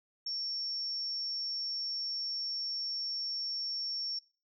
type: tone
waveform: sine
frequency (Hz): 5470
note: F8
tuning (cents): -37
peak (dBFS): -34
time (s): 0.26-4.19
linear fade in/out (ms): 5
effects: noise-tail reverb RT60 0.4 s tail -22 dB re dry